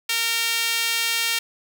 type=tone with high-pass filter; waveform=sawtooth; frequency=460 Hz; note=A#4; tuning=23 cents flat; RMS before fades=-23 dBFS; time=0.09-1.39 s; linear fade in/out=5 ms; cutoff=2600 Hz; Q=1.3; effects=none